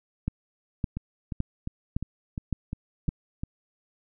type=two click trains; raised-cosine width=5 ms; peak=-14 / -19 dBFS; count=6 / 8; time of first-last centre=0.28-3.089 / 0.97-3.435 s; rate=1.78 / 2.84 Hz; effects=none